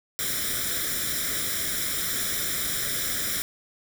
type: noise with comb filter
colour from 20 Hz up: white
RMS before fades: -28 dBFS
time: 0.19-3.42 s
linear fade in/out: 0 ms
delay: 0.55 ms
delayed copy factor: +0.85
effects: none